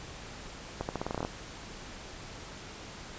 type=accelerating click train; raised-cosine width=1 ms; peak=-18 dBFS; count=11; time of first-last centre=0.81-1.249 s; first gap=79 ms; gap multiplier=0.86; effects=pink hiss -45 dBFS RMS until 3.18 s + resampled to 16000 Hz